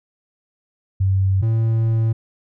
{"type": "tone pair in turn", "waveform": ["sine", "triangle"], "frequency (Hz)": [95.9, 112.72], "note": ["G2", "A2"], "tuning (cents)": [-37, 42], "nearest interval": "minor third", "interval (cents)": 279, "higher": "second", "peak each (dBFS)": [-14, -13], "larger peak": "second", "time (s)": [[1, 1.42], [1.42, 2.13]], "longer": "second", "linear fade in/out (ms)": 10, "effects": []}